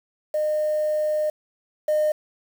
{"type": "tone pair in turn", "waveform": "sine", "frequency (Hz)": [610, 610], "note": ["D#5", "D#5"], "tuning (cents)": [-34, -34], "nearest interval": "unison", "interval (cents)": 0, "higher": "neither", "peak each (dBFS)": [-19, -16], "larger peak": "second", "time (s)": [[0.34, 1.3], [1.88, 2.12]], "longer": "first", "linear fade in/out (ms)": 5, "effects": ["tanh soft clip ceiling -16 dBFS", "7-bit"]}